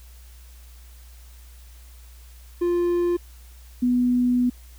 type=tone pair in turn; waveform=triangle / sine; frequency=349.2 / 246.9 Hz; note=F4 / B3; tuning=0 / 0 cents; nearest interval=tritone; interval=600 cents; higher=first; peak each=-17 dBFS; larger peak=neither; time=2.61-3.17 / 3.82-4.5 s; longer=second; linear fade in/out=10 ms; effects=added 60 Hz sine -43 dBFS peak until 4.78 s + white hiss -54 dBFS RMS until 4.78 s